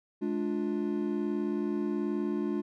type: chord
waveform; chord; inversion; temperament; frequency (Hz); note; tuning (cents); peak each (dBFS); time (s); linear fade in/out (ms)
triangle; D diminished; second; just; 211.4 / 293.7 / 352.4; Ab3 / D4 / F4; +31 / 0 / +16; -31; 0.21-2.62; 20
effects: none